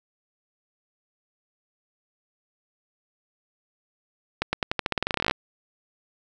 accelerating click train, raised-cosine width 0.3 ms, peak -7 dBFS, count 20, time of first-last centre 4.42-5.311 s, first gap 110 ms, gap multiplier 0.89, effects none

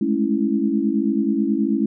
sine chord, A major seventh, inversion third, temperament equal with one note detuned, 207.7 / 217 / 277.2 / 329.6 Hz, G#3 / A3 / C#4 / E4, 0 / -24 / 0 / 0 cents, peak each -24 / -22 / -22 / -23 dBFS, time 0.01-1.86 s, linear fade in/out 5 ms, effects none

